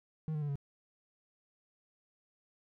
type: tone with pitch steps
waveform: triangle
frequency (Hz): 156.9 / 151.29 / 145.89 / 140.67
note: D#3 / D#3 / D3 / C#3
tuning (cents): +15 / -48 / -11 / +26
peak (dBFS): -31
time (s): 0.28-0.556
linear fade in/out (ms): 0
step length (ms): 69
effects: none